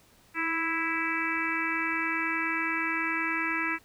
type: harmonic tone with a mistuned harmonic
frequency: 329.6 Hz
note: E4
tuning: in tune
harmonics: 1 / 3 / 4 / 5 / 6 / 7 / 8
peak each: -35 / -37 / -35 / -34 / -33 / -33 / -37 dBFS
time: 0.34-3.79 s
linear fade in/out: 50 ms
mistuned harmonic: 1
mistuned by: -33 cents
effects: pink hiss -60 dBFS RMS until 3.84 s